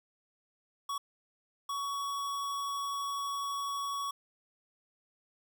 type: tone bursts at uneven times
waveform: square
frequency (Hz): 1122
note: C#6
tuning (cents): +21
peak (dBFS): -34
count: 2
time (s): 0.89-0.98 / 1.69-4.11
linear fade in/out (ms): 5
effects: none